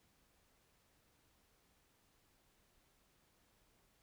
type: silence
effects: pink hiss -74 dBFS RMS until 4.02 s